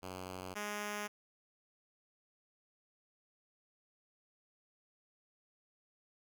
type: tone pair in turn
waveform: 5% pulse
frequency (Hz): 92.5 / 207.7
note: F#2 / G#3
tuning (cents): 0 / 0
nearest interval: octave + major second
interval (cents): 1400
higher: second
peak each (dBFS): -32 / -27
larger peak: second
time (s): 0.02-0.55 / 0.55-1.08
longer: neither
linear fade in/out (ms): 20
effects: none